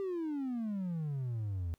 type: exponential sweep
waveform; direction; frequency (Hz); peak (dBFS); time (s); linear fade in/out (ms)
triangle; down; 399.1 to 80.8; -31; 0-1.74; 0
effects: tanh soft clip ceiling -27 dBFS + pink hiss -75 dBFS RMS until 1.78 s